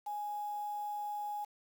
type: tone with quantisation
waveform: sine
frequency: 830.6 Hz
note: G#5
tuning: in tune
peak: -36 dBFS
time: 0.06-1.45 s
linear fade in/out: 10 ms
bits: 9
effects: none